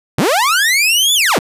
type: linear two-way sweep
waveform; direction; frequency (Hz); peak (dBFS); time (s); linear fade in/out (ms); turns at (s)
sawtooth; up then down; 96.6 to 3531 to 96.6; -7; 0.18-1.39; 5; 1.14
effects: resampled to 32000 Hz